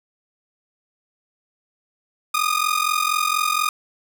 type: ring-modulated tone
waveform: sawtooth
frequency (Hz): 1229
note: D#6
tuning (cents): -22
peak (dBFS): -12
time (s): 2.34-3.69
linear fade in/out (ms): 2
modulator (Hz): 22.1
effects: 7-bit